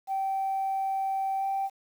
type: tone with pitch glide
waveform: sine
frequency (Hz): 775 to 780.4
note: G5 to G5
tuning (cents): -20 to -8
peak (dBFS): -25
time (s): 0.07-1.7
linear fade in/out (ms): 50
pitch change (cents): +12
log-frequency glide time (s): 1.38-1.44
effects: tanh soft clip ceiling -23 dBFS + 9-bit